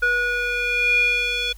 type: tone with band-pass filter sweep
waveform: square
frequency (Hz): 485.3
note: B4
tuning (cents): -30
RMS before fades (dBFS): -21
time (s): 0.02-1.53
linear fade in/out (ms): 10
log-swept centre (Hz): 1600 to 3100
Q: 7.6
effects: added 50 Hz sine -38 dBFS peak until 1.57 s + white hiss -53 dBFS RMS until 1.57 s